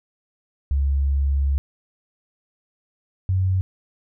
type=tone pair in turn; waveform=sine; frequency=69.3 / 93.69 Hz; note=C#2 / F#2; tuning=0 / +22 cents; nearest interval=perfect fourth; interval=522 cents; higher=second; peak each=-17 / -17 dBFS; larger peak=neither; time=0.71-1.58 / 3.29-3.61 s; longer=first; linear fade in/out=0 ms; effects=none